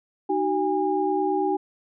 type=tone cluster; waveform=sine; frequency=309.3 / 378.3 / 815 Hz; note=D#4 / F#4 / G#5; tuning=-10 / +38 / -33 cents; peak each=-27 / -24 / -25 dBFS; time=0.29-1.57 s; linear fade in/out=10 ms; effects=none

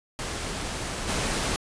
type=noise with level steps; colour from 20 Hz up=pink; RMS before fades=-32 / -27 dBFS; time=0.19-1.56 s; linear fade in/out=0 ms; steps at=1.07 s; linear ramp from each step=20 ms; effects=resampled to 22050 Hz

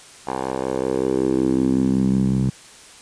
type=tone with band-pass filter sweep; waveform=10% pulse; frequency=65.41 Hz; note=C2; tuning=in tune; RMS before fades=-20 dBFS; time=0.27-2.5 s; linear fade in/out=5 ms; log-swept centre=760 to 150 Hz; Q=2.9; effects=white hiss -44 dBFS RMS until 3.01 s + resampled to 22050 Hz

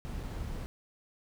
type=noise with dropouts; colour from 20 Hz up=brown; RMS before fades=-38 dBFS; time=0.05-0.66 s; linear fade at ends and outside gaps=0 ms; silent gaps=0.231-0.236 s; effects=none

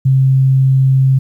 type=tone; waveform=sine; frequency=133.1 Hz; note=C3; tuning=30 cents sharp; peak=-7 dBFS; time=0.05-1.19 s; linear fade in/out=10 ms; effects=8-bit

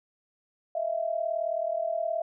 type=tone pair together; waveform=sine; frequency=637 / 675.9 Hz; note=D#5 / E5; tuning=+41 / +43 cents; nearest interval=minor second; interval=102 cents; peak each=-30 / -29 dBFS; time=0.75-2.22 s; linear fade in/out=5 ms; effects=none

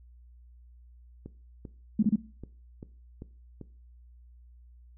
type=click train; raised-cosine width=3 ms; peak=-28 dBFS; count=7; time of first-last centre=1.26-3.613 s; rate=2.55 Hz
type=tone bursts; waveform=sine; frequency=214.9 Hz; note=A3; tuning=41 cents flat; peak=-19 dBFS; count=3; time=1.99-2.159 s; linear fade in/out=5 ms; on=37 ms; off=29 ms
effects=noise-tail reverb RT60 0.4 s tail -18 dB re dry + added 60 Hz sine -51 dBFS peak until 4.97 s

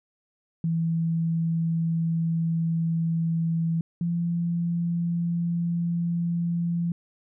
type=tone pair in turn; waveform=sine; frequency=164.81 / 170.74 Hz; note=E3 / F3; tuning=0 / -39 cents; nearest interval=minor second; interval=61 cents; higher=second; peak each=-22 / -23 dBFS; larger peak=first; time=0.64-3.81 / 4.01-6.92 s; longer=first; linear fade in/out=2 ms; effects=none

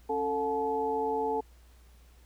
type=tone cluster; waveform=sine; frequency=274.1 / 442.8 / 721 / 861 Hz; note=C#4 / A4 / F#5 / A5; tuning=-19 / +11 / -45 / -38 cents; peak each=-38 / -30 / -39 / -31 dBFS; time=0.09-1.41 s; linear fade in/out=10 ms; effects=added 60 Hz sine -54 dBFS peak until 2.25 s + pink hiss -64 dBFS RMS until 2.25 s

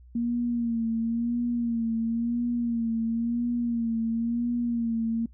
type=tone with vibrato; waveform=sine; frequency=233.1 Hz; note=A#3; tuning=in tune; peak=-24 dBFS; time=0.15-5.26 s; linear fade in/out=5 ms; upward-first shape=sine; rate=0.97 Hz; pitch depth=50 cents each way; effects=noise-tail reverb RT60 0.1 s tail -23 dB re dry + added 61 Hz sine -48 dBFS peak until 5.33 s

